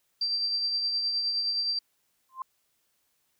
sine tone with tremolo, 4699 Hz, D8, in tune, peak -24 dBFS, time 0.21-1.79 s, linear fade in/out 5 ms, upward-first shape triangle, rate 9.6 Hz, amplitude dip 40%
sine tone with exponential growth, 1046.5 Hz, C6, in tune, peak -28 dBFS, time 2.29-2.42 s, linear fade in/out 2 ms, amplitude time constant 27 ms
effects white hiss -73 dBFS RMS until 3.39 s

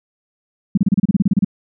sine tone bursts, 196 Hz, G3, in tune, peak -9 dBFS, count 13, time 0.75-1.447 s, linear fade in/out 5 ms, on 25 ms, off 31 ms, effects none

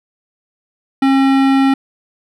sine tone with hard clipping, 270 Hz, C#4, 45 cents flat, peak -11 dBFS, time 1.02-1.74 s, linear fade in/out 5 ms, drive 18 dB, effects none

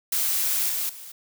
blue noise with level steps, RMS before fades -24 / -27 / -41 dBFS, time 0.12-1.12 s, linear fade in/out 5 ms, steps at 0.69 / 0.89 s, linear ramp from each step 5 ms, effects none

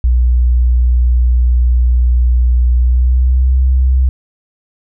sine tone with pitch glide, 60.9 to 64.48 Hz, B1 to C2, -24 to -25 cents, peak -7 dBFS, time 0.04-4.09 s, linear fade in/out 0 ms, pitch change +99 cents, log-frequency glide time 2.75-3.55 s, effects none

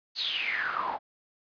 pink noise with band-pass filter sweep, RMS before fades -31 dBFS, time 0.15-0.99 s, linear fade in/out 50 ms, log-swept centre 4500 to 760 Hz, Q 8.7, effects resampled to 11025 Hz

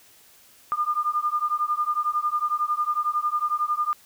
sine beating tone pair, 1203 / 1214 Hz, D6 / D#6, +41 / -43 cents, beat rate 11 Hz, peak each -25 dBFS, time 0.72-3.93 s, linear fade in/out 0 ms, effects white hiss -54 dBFS RMS until 4.05 s

